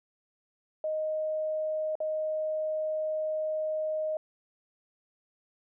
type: tone with dropouts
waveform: sine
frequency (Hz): 622.3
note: D#5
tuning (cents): 0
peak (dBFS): -28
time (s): 0.84-4.17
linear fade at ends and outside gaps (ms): 2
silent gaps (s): 1.954-2.003
effects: none